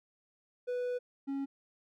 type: tone pair in turn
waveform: triangle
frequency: 493.7 / 275.2 Hz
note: B4 / C#4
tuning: -1 / -12 cents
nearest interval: minor seventh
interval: 1011 cents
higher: first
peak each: -30 / -31 dBFS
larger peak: first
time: 0.67-0.99 / 1.27-1.46 s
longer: first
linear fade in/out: 20 ms
effects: none